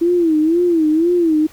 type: tone with vibrato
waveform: sine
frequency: 329.6 Hz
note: E4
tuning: in tune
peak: -11 dBFS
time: 0.01-1.47 s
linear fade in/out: 10 ms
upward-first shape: sine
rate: 2 Hz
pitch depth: 130 cents each way
effects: pink hiss -45 dBFS RMS until 1.52 s